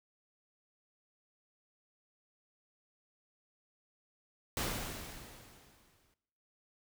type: noise with exponential decay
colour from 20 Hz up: pink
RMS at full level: -34 dBFS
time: 4.57-6.14 s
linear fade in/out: 1 ms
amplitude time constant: 340 ms
effects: noise-tail reverb RT60 0.9 s tail -18 dB re dry